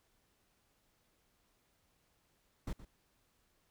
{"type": "noise with echo", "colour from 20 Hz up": "brown", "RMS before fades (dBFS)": -38, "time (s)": [2.67, 2.73], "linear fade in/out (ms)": 5, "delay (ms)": 120, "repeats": 1, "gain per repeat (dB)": -14, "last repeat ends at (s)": 2.85, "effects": ["pink hiss -75 dBFS RMS until 3.7 s"]}